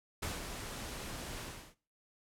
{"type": "noise with ADSR envelope", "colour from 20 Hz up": "pink", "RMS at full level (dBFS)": -37, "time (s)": [0.22, 1.75], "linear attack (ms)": 10, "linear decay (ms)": 160, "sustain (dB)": -6, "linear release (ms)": 340, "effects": ["noise-tail reverb RT60 0.4 s tail -20 dB re dry", "low-pass 12000 Hz 12 dB/octave"]}